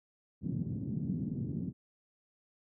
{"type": "band-pass noise", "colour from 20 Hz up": "pink", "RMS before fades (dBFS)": -36, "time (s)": [0.41, 1.73], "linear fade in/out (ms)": 50, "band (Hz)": [120, 240], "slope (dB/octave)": 24, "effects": []}